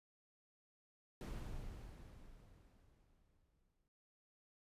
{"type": "noise with exponential decay", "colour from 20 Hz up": "brown", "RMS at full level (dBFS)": -43, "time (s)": [1.21, 3.88], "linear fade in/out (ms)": 0, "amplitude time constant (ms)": 580, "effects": ["resampled to 32000 Hz"]}